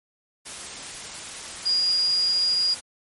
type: tone in noise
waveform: sine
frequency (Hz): 4858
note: D#8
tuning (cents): -42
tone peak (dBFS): -19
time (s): 1.65-2.75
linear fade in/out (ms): 20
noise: white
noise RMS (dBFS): -36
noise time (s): 0.45-2.81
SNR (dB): +14
effects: MP3 48 kbps